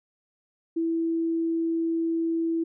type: tone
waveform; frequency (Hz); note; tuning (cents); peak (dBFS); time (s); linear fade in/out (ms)
sine; 329.8; E4; +1; -23; 0.76-2.64; 10
effects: none